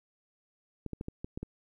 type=clicks; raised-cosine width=3 ms; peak=-24 dBFS; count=7; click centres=0.863 / 0.933 / 1.011 / 1.084 / 1.245 / 1.375 / 1.43 s; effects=11-bit